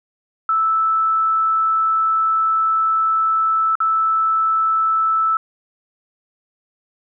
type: tone with dropouts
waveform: sine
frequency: 1315 Hz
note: E6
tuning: 5 cents flat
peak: -14 dBFS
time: 0.49-5.37 s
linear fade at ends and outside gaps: 2 ms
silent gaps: 3.754-3.803 s
effects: none